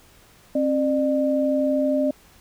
sine tone pair together, 267.3 / 600 Hz, C4 / D5, +37 / +37 cents, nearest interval octave + major second, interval 1400 cents, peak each -21 dBFS, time 0.55-2.11 s, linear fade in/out 5 ms, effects pink hiss -53 dBFS RMS until 2.4 s

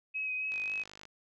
sine tone with vibrato, 2536 Hz, D#7, 32 cents sharp, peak -32 dBFS, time 0.14-0.84 s, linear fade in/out 20 ms, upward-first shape sine, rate 3.7 Hz, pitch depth 18 cents each way
click train, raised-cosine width 0.2 ms, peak -31 dBFS, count 28, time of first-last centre 0.52-1.054 s, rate 50.6 Hz
effects none

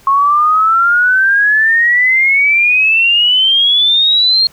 sine exponential sweep, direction up, 1086 to 4256 Hz, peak -7 dBFS, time 0.07-4.47 s, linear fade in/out 2 ms, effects pink hiss -45 dBFS RMS until 4.52 s

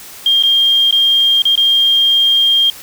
sine tone with dropouts, 3209 Hz, G7, 40 cents sharp, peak -8 dBFS, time 0.26-2.7 s, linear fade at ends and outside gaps 2 ms, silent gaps 0.426-0.435 / 0.91-0.925 / 1.42-1.453 / 1.555-1.576 s, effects white hiss -34 dBFS RMS until 2.82 s

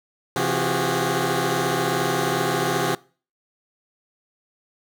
15% pulse tone cluster, 132.1 / 168.6 / 360.1 / 382.5 / 410.8 Hz, C3 / E3 / F#4 / G4 / G#4, +17 / +39 / -47 / -42 / -19 cents, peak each -21 dBFS, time 0.36-2.95 s, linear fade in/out 2 ms, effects noise-tail reverb RT60 0.4 s tail -23 dB re dry

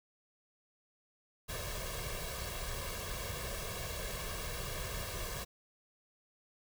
pink noise with comb filter, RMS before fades -40 dBFS, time 1.48-5.45 s, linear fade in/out 20 ms, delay 1.8 ms, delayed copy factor +0.8, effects none

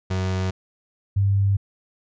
35% pulse / sine tone pair in turn, 93.5 / 99.06 Hz, F#2 / G2, +19 / +19 cents, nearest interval minor second, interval 100 cents, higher second, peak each -20 / -16 dBFS, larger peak second, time 0.1-0.51 / 1.16-1.57 s, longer neither, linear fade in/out 10 ms, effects resampled to 16000 Hz

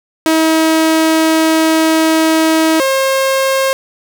sawtooth tone pair in turn, 320 / 535.4 Hz, D#4 / C5, +49 / +40 cents, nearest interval major sixth, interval 891 cents, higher second, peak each -5 / -7 dBFS, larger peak first, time 0.26-2.8 / 2.8-3.73 s, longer first, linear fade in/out 0 ms, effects none

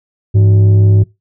sine tone with frequency modulation, 102.3 Hz, G#2, 26 cents flat, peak -3 dBFS, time 0.34-1.04 s, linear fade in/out 20 ms, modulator 271 Hz, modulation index 0.3, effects noise-tail reverb RT60 0.2 s tail -21 dB re dry + tanh soft clip ceiling -3 dBFS

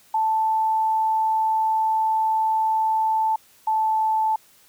sine tone pair in turn, 880 / 875.9 Hz, A5 / A5, 0 / -8 cents, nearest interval unison, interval 8 cents, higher first, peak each -18 dBFS, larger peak neither, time 0.14-3.36 / 3.67-4.36 s, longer first, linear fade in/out 5 ms, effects white hiss -55 dBFS RMS until 4.68 s

